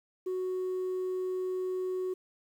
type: tone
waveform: sine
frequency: 370 Hz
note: F#4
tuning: in tune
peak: -28 dBFS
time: 0.26-2.14 s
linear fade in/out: 10 ms
effects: tanh soft clip ceiling -29 dBFS + 10-bit